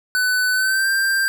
square tone with pitch glide, 1500 to 1579.1 Hz, F#6 to G6, +23 to +12 cents, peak -17 dBFS, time 0.15-1.28 s, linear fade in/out 0 ms, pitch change +89 cents, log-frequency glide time 0.52-0.88 s, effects none

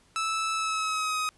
sawtooth tone with pitch glide, 1312 to 1260 Hz, E6 to D#6, -9 to +21 cents, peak -23 dBFS, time 0.16-1.29 s, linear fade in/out 0 ms, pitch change -70 cents, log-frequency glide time 0.54-1.17 s, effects pink hiss -62 dBFS RMS until 1.37 s + resampled to 24000 Hz

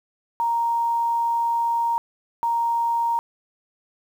sine tone bursts at uneven times, 932.3 Hz, A#5, in tune, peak -19 dBFS, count 2, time 0.4-1.98 / 2.43-3.19 s, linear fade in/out 0 ms, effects 8-bit

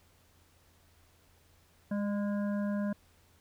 harmonic tone with a mistuned harmonic, 204.8 Hz, G#3, 24 cents flat, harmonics 1 / 3 / 5 / 7 / 8, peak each -30 / -39 / -48 / -51 / -49 dBFS, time 1.91-2.93 s, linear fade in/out 5 ms, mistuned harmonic 3, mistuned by -21 cents, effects added 85 Hz sine -66 dBFS peak until 3.4 s + pink hiss -66 dBFS RMS until 3.4 s

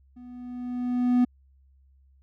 triangle tone with level ramp, 246.9 Hz, B3, in tune, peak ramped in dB -41 to -14 dBFS, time 0.16-1.25 s, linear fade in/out 10 ms, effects added 67 Hz sine -56 dBFS peak until 2.22 s

